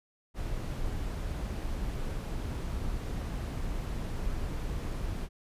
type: noise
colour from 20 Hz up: brown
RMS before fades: -34 dBFS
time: 0.34-5.29 s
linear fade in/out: 50 ms
effects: resampled to 32000 Hz